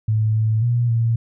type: tone with pitch steps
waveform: sine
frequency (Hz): 108.9 / 109.8 / 119.8 / 115.2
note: A2 / A2 / A#2 / A#2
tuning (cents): -17 / -3 / +48 / -20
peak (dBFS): -15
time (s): 0.08-1.16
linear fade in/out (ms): 5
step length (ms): 270
effects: none